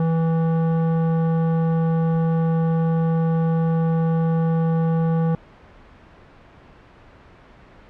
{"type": "tone with hard clipping", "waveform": "sine", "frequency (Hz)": 163.7, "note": "E3", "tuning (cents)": -12, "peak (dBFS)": -19, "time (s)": [0, 5.35], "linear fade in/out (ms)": 2, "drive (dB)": 13, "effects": ["pink hiss -47 dBFS RMS until 7.89 s", "low-pass 2000 Hz 12 dB/octave"]}